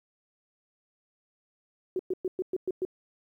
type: tone bursts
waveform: sine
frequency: 370.3 Hz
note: F#4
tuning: 1 cent sharp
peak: -26 dBFS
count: 7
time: 1.96-2.851 s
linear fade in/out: 2 ms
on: 33 ms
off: 110 ms
effects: 11-bit